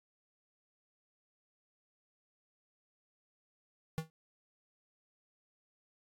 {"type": "tone with exponential decay", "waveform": "square", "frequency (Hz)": 160, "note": "D#3", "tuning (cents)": 49, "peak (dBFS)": -30, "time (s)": [3.98, 4.1], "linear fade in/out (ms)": 0, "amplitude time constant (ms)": 24, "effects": ["AAC 64 kbps"]}